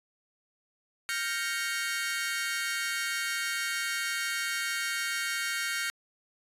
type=chord; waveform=sawtooth; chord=G half-diminished seventh; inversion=third; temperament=equal; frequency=1396.9 / 1568 / 1864.7 / 2217 Hz; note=F6 / G6 / Bb6 / Db7; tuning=0 / 0 / 0 / 0 cents; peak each=-32 dBFS; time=1.09-5.9 s; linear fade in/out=0 ms; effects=resampled to 32000 Hz